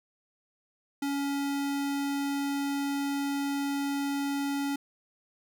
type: tone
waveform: square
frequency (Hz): 280.7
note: C#4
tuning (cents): +22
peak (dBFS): -29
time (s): 1.02-4.76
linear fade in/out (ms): 5
effects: none